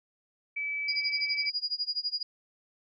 sine tone, 2300 Hz, D7, 37 cents flat, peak -30 dBFS, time 0.56-1.5 s, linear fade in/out 10 ms
sine tone with tremolo, 4876 Hz, D#8, 36 cents flat, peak -26 dBFS, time 0.88-2.23 s, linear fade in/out 5 ms, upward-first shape sine, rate 12 Hz, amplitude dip 95%
effects none

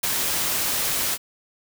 white noise with ADSR envelope, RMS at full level -21 dBFS, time 0.03-1.18 s, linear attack 9 ms, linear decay 17 ms, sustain -3 dB, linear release 47 ms, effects none

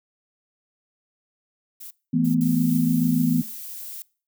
violet noise bursts, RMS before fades -39 dBFS, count 3, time 1.8-2.79 s, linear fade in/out 10 ms, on 110 ms, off 330 ms
sine chord, E suspended fourth, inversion none, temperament equal, 164.81 / 220 / 246.9 Hz, E3 / A3 / B3, 0 / 0 / 0 cents, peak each -23 / -25 / -20 dBFS, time 2.13-3.42 s, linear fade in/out 10 ms
violet noise, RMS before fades -36 dBFS, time 2.41-4.02 s, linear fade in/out 0 ms
effects noise-tail reverb RT60 0.4 s tail -23 dB re dry

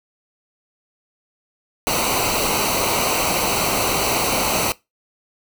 pink noise with comb filter, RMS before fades -20 dBFS, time 1.87-4.72 s, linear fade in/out 0 ms, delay 0.58 ms, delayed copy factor -0.75, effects noise-tail reverb RT60 0.2 s tail -20 dB re dry

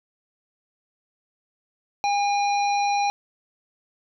harmonic tone, 811 Hz, G#5, 41 cents flat, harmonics 1 / 3 / 5 / 7, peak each -20 / -30 / -34 / -37 dBFS, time 2.04-3.1 s, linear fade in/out 0 ms, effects none

